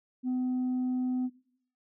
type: tone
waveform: sine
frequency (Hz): 253.3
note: B3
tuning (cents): +44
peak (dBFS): -25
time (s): 0.23-1.3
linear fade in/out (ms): 50
effects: noise-tail reverb RT60 0.6 s tail -18 dB re dry + tanh soft clip ceiling -26 dBFS

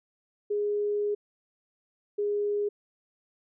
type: tone pair in turn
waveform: sine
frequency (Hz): 413.6 / 411.9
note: G#4 / G#4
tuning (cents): -7 / -14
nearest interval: unison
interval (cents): 7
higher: first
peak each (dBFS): -25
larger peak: neither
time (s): 0.5-1.15 / 2.18-2.69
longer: first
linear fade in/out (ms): 10
effects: none

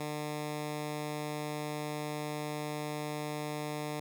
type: tone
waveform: 10% pulse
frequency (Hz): 150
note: D3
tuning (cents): +37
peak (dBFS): -27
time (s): 0-4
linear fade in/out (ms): 5
effects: none

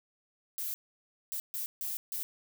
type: noise bursts at uneven times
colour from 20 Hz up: violet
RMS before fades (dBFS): -36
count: 5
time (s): 0.58-0.74 / 1.32-1.4 / 1.54-1.66 / 1.81-1.97 / 2.12-2.23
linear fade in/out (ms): 0
effects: none

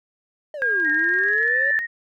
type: exponential two-way sweep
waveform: triangle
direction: down then up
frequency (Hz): 622.3 to 293.7 to 571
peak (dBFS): -27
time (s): 0.54-1.71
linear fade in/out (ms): 2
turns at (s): 0.89
type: tone with pitch glide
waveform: sine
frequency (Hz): 1619 to 1755.4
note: G#6 to A6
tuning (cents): -45 to -5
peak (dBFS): -18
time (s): 0.62-1.79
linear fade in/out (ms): 0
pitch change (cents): +140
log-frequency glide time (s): 1.21-1.52
type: click train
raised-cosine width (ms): 0.2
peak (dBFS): -28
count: 15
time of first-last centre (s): 0.8-1.48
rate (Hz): 20.6
type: tone with vibrato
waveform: sine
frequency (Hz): 1851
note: A#6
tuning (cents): -13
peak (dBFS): -24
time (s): 0.84-1.87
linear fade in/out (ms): 20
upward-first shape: sine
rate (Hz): 7.3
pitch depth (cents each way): 20
effects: none

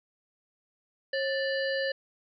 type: harmonic tone with a mistuned harmonic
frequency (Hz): 587.3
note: D5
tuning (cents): 0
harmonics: 1 / 3 / 5 / 7 / 8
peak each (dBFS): -29 / -32 / -40 / -41 / -41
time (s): 1.13-1.92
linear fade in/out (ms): 5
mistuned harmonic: 1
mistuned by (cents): -140
effects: none

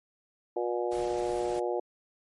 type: harmonic tone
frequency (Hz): 120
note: B2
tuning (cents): -49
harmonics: 3 / 4 / 5 / 6 / 7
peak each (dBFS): -31 / -33 / -35 / -37 / -38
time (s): 0.56-1.8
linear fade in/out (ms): 5
type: noise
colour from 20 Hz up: pink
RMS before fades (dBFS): -45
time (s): 0.91-1.6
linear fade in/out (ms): 10
effects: MP3 48 kbps

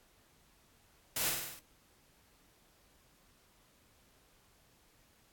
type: noise with echo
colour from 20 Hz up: white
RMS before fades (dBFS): -34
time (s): 1.16-1.3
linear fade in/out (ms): 5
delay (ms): 49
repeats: 6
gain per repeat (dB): -3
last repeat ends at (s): 1.594
effects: pink hiss -67 dBFS RMS until 5.32 s + AAC 64 kbps

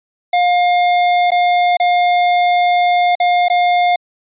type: tone with dropouts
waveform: square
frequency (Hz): 710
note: F5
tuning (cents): +28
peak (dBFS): -11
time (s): 0.33-3.96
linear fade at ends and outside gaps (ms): 5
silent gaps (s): 1.306-1.317 / 1.77-1.799 / 3.153-3.2 / 3.484-3.499
effects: resampled to 8000 Hz

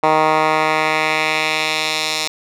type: tone with band-pass filter sweep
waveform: 10% pulse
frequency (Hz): 156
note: D#3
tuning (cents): +5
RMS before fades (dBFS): -17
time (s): 0.03-2.28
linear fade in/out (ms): 5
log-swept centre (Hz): 1000 to 4700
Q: 1.3
effects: none

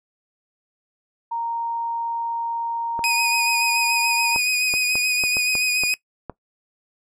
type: tone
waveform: sine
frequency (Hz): 929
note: A#5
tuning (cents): -6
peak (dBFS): -23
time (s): 1.31-4.37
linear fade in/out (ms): 10
type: clicks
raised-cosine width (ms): 1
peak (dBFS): -16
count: 9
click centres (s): 2.992 / 4.361 / 4.739 / 4.955 / 5.238 / 5.369 / 5.553 / 5.836 / 6.297
type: tone with vibrato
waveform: sawtooth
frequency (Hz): 2489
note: D#7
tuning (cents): 0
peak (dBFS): -15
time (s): 3.04-5.94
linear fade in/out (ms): 0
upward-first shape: triangle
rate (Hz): 7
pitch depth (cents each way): 31
effects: noise-tail reverb RT60 0.1 s tail -20 dB re dry + low-pass 12000 Hz 12 dB/octave

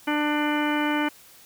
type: harmonic tone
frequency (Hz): 297.6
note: D4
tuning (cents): +23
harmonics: 1 / 2 / 3 / 4 / 5 / 6 / 7 / 8 / 10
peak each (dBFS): -24 / -33 / -29 / -35 / -31 / -36 / -35 / -35 / -36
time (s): 0.07-1.09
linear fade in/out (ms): 10
effects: white hiss -51 dBFS RMS until 1.45 s

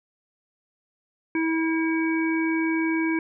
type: harmonic tone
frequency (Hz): 323.8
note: E4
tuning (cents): -31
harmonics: 1 / 3 / 5 / 7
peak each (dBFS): -22 / -34 / -33 / -30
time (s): 1.35-3.19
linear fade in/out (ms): 2
effects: none

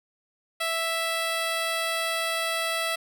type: tone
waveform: 10% pulse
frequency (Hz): 659.3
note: E5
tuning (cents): 0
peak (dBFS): -17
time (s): 0.6-2.96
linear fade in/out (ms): 10
effects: none

